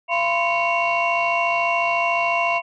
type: tone cluster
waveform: sine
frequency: 684 / 1005 / 1059 / 2215 / 2751 Hz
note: F5 / B5 / C6 / C#7 / F7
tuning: -36 / +30 / +21 / -2 / -27 cents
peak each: -21 / -23 / -28 / -25 / -23 dBFS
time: 0.08-2.62 s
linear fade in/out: 50 ms
effects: tanh soft clip ceiling -11 dBFS